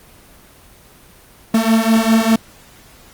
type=beating tone pair; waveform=45% pulse; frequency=221.6 / 226.6 Hz; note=A3 / A#3; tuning=+13 / -49 cents; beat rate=5 Hz; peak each=-14 dBFS; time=1.54-2.36 s; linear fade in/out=5 ms; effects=pink hiss -45 dBFS RMS until 3.13 s + Opus 24 kbps

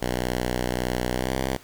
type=tone with pitch glide; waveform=5% pulse; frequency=61.74 to 65.34 Hz; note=B1 to C2; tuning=0 to -2 cents; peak=-13 dBFS; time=0.01-1.57 s; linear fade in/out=10 ms; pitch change=+98 cents; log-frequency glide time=1.11-1.37 s; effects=pink hiss -50 dBFS RMS until 1.63 s

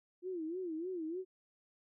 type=tone with vibrato; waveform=sine; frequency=343 Hz; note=F4; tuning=31 cents flat; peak=-37 dBFS; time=0.22-1.25 s; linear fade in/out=50 ms; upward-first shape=sine; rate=3.3 Hz; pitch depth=160 cents each way; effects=none

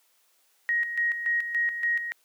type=tone with tremolo; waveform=sine; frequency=1884 Hz; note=A#6; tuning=18 cents sharp; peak=-22 dBFS; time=0.69-2.12 s; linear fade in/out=0 ms; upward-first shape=square; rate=3.5 Hz; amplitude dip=60%; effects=white hiss -66 dBFS RMS until 2.24 s + high-pass 400 Hz 12 dB/octave

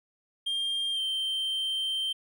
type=tone with pitch glide; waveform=triangle; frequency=3200 to 3132 Hz; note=G7 to G7; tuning=+35 to -2 cents; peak=-26 dBFS; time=0.46-2.13 s; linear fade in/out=10 ms; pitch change=-37 cents; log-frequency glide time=0.92-1.01 s; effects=none

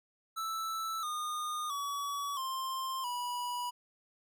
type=tone with pitch steps; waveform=square; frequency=1318.5 / 1223.1 / 1134.6 / 1052.6 / 976.4 Hz; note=E6 / D#6 / C#6 / C6 / B5; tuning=0 / -30 / +40 / +10 / -20 cents; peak=-35 dBFS; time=0.36-3.71 s; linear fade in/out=20 ms; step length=670 ms; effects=none

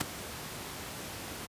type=noise with ADSR envelope; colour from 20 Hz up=pink; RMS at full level=-26 dBFS; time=0-1.47 s; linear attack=11 ms; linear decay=8 ms; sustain=-15 dB; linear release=22 ms; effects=high-pass 80 Hz 12 dB/octave + resampled to 32000 Hz

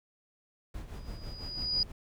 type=noise with tremolo; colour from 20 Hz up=brown; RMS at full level=-39 dBFS; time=0.74-1.92 s; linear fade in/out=5 ms; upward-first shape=sine; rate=6 Hz; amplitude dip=60%
type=tone with exponential growth; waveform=sine; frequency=4912 Hz; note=D#8; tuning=23 cents flat; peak=-24 dBFS; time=0.95-1.83 s; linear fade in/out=1 ms; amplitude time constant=190 ms
effects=none

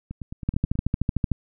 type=two click trains; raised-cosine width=5 ms; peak=-9 / -21 dBFS; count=12 / 7; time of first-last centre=0.49-1.317 / 0.11-0.754 s; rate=13.3 / 9.31 Hz; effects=none

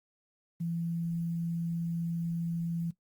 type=tone with quantisation; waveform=sine; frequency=168.3 Hz; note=E3; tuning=36 cents sharp; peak=-30 dBFS; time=0.6-2.91 s; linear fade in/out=10 ms; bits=10; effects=noise-tail reverb RT60 0.1 s tail -17 dB re dry + Opus 32 kbps

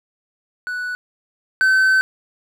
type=tone pair in turn; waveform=triangle; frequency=1480 / 1532.2 Hz; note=F#6 / G6; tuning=0 / -40 cents; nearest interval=minor second; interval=60 cents; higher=second; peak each=-21 / -10 dBFS; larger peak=second; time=0.67-0.95 / 1.61-2.01 s; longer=second; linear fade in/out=0 ms; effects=none

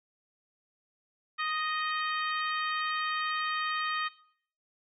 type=harmonic tone; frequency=622.3 Hz; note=D#5; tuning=in tune; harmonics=2 / 3 / 4 / 5 / 6 / 7; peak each=-32 / -35 / -39 / -41 / -44 / -45 dBFS; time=1.38-4.09 s; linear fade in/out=20 ms; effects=noise-tail reverb RT60 0.6 s tail -19 dB re dry

